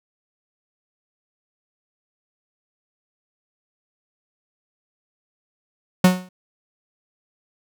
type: tone with exponential decay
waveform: 45% pulse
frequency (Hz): 183.1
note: F#3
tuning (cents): -18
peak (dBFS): -7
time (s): 6.04-6.29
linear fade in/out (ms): 5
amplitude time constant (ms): 53
effects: none